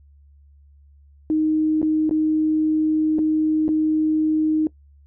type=tone with dropouts; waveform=sine; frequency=311.1 Hz; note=D#4; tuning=in tune; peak=-16 dBFS; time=1.3-4.67 s; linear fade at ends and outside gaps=1 ms; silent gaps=1.817-1.828 / 2.094-2.11 / 3.185-3.19 / 3.681-3.689 s; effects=noise-tail reverb RT60 0.1 s tail -20 dB re dry + added 71 Hz sine -48 dBFS peak until 5.06 s